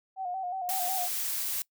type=tone with vibrato; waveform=sine; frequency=740 Hz; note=F#5; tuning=in tune; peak=-31 dBFS; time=0.16-1.09 s; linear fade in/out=50 ms; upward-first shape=square; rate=5.5 Hz; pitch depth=55 cents each way
type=noise; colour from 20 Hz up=blue; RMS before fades=-32 dBFS; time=0.69-1.62 s; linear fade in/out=0 ms
effects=noise-tail reverb RT60 0.1 s tail -23 dB re dry